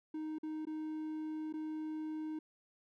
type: tone with dropouts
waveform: triangle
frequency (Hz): 311.1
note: D#4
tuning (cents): 0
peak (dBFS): -36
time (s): 0.14-2.39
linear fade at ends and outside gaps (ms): 5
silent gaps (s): 0.385-0.431 / 0.653-0.669 / 1.527-1.537
effects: none